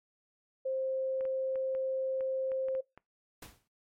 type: tone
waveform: sine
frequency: 527 Hz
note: C5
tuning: 12 cents sharp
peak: -30 dBFS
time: 0.65-2.81 s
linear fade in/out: 10 ms
type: clicks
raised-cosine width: 0.5 ms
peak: -35 dBFS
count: 9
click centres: 1.209 / 1.253 / 1.557 / 1.75 / 2.208 / 2.518 / 2.685 / 2.751 / 2.976 s
type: noise with exponential decay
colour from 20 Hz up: pink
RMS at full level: -44 dBFS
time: 3.42-3.68 s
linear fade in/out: 5 ms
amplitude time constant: 55 ms
effects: noise-tail reverb RT60 0.2 s tail -22 dB re dry + MP3 64 kbps